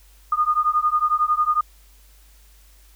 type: beating tone pair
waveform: sine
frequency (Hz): 1219 / 1230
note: D#6 / D#6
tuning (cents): -36 / -20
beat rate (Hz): 11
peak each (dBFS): -20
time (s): 0.32-1.61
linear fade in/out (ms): 5
effects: added 50 Hz sine -49 dBFS peak until 2.95 s + white hiss -56 dBFS RMS until 2.95 s